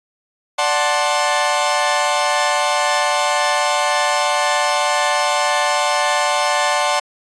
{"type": "chord", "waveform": "sawtooth", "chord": "D dominant seventh", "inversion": "none", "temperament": "equal with one note detuned", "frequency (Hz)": [587.3, 740, 880, 1056.8], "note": ["D5", "F#5", "A5", "C6"], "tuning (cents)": [0, 0, 0, 17], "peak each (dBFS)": -17, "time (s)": [0.58, 7], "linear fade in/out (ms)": 10, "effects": ["resampled to 22050 Hz"]}